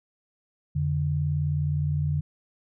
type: tone pair together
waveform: sine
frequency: 87.17 / 146.83 Hz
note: F2 / D3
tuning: -3 / 0 cents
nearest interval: major sixth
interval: 903 cents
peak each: -28 / -24 dBFS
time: 0.75-2.21 s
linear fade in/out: 10 ms
effects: none